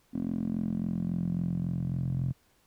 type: tone with band-pass filter sweep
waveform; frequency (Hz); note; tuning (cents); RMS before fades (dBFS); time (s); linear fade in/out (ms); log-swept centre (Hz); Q
10% pulse; 43.65; F1; 0; -31; 0.13-2.33; 20; 250 to 130; 4.3
effects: pink hiss -67 dBFS RMS until 2.66 s